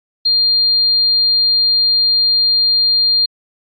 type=tone; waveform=sine; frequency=4200 Hz; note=C8; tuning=6 cents sharp; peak=-10 dBFS; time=0.25-3.26 s; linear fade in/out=10 ms; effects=AAC 64 kbps